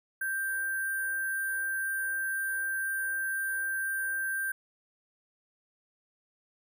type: tone with sample-and-hold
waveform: sine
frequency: 1574 Hz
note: G6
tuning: 7 cents sharp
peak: -29 dBFS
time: 0.21-4.52 s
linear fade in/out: 5 ms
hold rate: 11025 Hz
effects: none